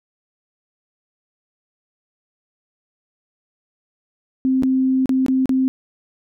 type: tone with dropouts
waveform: sine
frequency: 261.6 Hz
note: C4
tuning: in tune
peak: -14 dBFS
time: 4.45-5.68 s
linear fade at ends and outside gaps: 0 ms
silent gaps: 4.624-4.634 / 5.058-5.093 / 5.263-5.283 / 5.457-5.493 s
effects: none